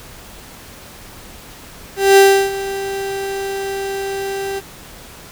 35% pulse tone with ADSR envelope, 392 Hz, G4, in tune, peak -3 dBFS, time 1.96-4.61 s, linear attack 210 ms, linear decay 330 ms, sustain -16 dB, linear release 30 ms, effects pink hiss -38 dBFS RMS until 5.31 s

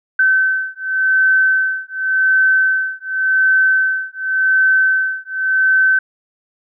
sine beating tone pair, 1534 / 1534.89 Hz, G6 / G6, -38 / -37 cents, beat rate 0.89 Hz, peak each -15 dBFS, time 0.19-5.99 s, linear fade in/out 5 ms, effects none

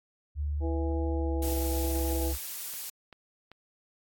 sine tone with pitch glide, 73.42 to 67.72 Hz, D2 to C#2, 0 to -40 cents, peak -28 dBFS, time 0.35-2.38 s, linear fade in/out 50 ms, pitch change -140 cents, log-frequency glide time 1.11-1.56 s
harmonic tone, 164.81 Hz, E3, in tune, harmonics 2 / 3 / 4 / 5, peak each -33 / -37 / -44 / -42 dBFS, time 0.6-2.34 s, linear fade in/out 50 ms
blue noise, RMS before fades -37 dBFS, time 1.42-2.9 s, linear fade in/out 5 ms
click train, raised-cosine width 0.3 ms, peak -32 dBFS, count 5, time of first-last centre 1.96-3.516 s, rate 2.57 Hz
effects AAC 64 kbps

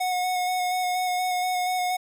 square tone with vibrato, 730 Hz, F#5, 24 cents flat, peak -24 dBFS, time 0-1.97 s, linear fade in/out 10 ms, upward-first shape square, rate 4.2 Hz, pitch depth 13 cents each way, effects none

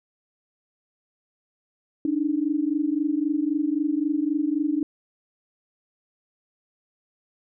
sine tone pair together, 287.3 / 311.1 Hz, D4 / D#4, -38 / 0 cents, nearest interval minor second, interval 138 cents, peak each -24 dBFS, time 2.05-4.83 s, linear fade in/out 2 ms, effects none

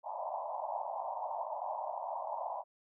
white band-pass noise, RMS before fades -39 dBFS, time 0.03-2.64 s, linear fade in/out 50 ms, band 590 to 1000 Hz, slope 96 dB/octave, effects none

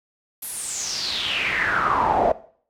brown noise with band-pass filter sweep, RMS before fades -23 dBFS, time 0.42-2.32 s, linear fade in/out 5 ms, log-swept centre 12000 to 610 Hz, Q 6.1, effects noise-tail reverb RT60 0.5 s tail -17 dB re dry

